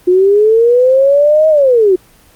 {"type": "linear two-way sweep", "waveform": "sine", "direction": "up then down", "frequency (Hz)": [354.6, 635, 354.6], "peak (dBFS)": -5, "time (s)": [0.07, 1.96], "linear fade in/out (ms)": 10, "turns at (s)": 1.49, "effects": ["pink hiss -45 dBFS RMS until 2.35 s", "Opus 24 kbps"]}